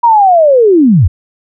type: linear sweep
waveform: sine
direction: down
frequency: 965 to 68 Hz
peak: -3 dBFS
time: 0.03-1.08 s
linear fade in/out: 10 ms
effects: none